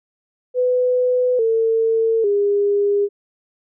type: tone with pitch steps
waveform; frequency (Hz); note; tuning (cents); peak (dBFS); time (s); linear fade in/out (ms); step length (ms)
sine; 500 / 450.6 / 406.1; B4 / A4 / G#4; +21 / +41 / -39; -14; 0.54-3.09; 50; 850
effects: none